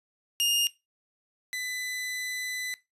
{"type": "tone pair in turn", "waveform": "sawtooth", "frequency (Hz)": [2831, 2002], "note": ["F7", "B6"], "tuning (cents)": [23, 23], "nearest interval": "tritone", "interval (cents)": 600, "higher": "first", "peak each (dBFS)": [-20, -28], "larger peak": "first", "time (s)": [[0.4, 0.67], [1.53, 2.74]], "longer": "second", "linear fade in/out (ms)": 0, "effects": ["noise-tail reverb RT60 0.2 s tail -17 dB re dry", "resampled to 32000 Hz"]}